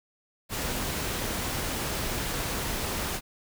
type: noise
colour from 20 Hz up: pink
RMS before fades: -31 dBFS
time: 0.49-3.21 s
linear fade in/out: 50 ms
effects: none